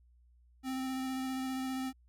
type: tone with vibrato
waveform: square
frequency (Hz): 261.6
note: C4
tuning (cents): 0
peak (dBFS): -35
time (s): 0.63-1.93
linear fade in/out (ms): 50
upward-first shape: square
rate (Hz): 15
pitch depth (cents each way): 10
effects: added 60 Hz sine -61 dBFS peak until 2.08 s